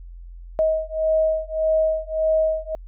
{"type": "beating tone pair", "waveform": "sine", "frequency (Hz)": [632, 633.7], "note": ["D#5", "D#5"], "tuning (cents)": [27, 32], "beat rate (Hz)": 1.7, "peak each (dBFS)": -21, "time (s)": [0.59, 2.75], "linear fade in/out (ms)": 0, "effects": ["added 43 Hz sine -36 dBFS peak until 2.87 s"]}